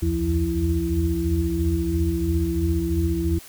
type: tone cluster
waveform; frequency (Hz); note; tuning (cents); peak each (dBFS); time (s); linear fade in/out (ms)
sine; 65.8 / 80.3 / 83.3 / 171.5 / 332.4; C2 / E2 / E2 / F3 / E4; +10 / -45 / +19 / -31 / +15; -29 / -24 / -29 / -28 / -24; 0.02-3.39; 10
effects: white hiss -44 dBFS RMS until 3.48 s